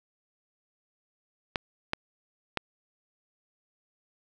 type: clicks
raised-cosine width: 0.3 ms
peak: -11 dBFS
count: 3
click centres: 1.558 / 1.934 / 2.573 s
effects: none